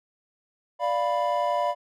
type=chord; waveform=triangle; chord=B diminished; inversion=first; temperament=equal; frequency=587.3 / 698.5 / 987.8 Hz; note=D5 / F5 / B5; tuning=0 / 0 / 0 cents; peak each=-25 dBFS; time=0.79-1.75 s; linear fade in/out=50 ms; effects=none